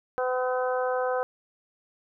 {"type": "harmonic tone", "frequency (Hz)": 253.6, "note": "B3", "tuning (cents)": 46, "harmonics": [2, 3, 4, 5, 6], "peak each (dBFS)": [-26, -31, -35, -35, -36], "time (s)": [0.18, 1.23], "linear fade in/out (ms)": 0, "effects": []}